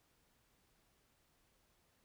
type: silence
effects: pink hiss -75 dBFS RMS until 2.04 s